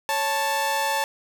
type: tone pair together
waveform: sawtooth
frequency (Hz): 554.4 / 880.1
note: C#5 / A5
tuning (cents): 0 / 0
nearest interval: minor sixth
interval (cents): 800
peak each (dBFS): -25 / -19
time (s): 0.09-1.04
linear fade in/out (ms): 0
effects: none